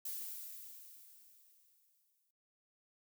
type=noise with exponential decay; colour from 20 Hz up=violet; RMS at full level=-41 dBFS; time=0.05-2.31 s; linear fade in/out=5 ms; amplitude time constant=490 ms; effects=noise-tail reverb RT60 0.3 s tail -22 dB re dry